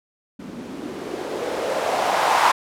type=noise with low-pass filter sweep; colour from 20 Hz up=violet; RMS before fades=-23 dBFS; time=0.39-2.52 s; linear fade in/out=10 ms; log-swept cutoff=210 to 1000 Hz; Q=2.7; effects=none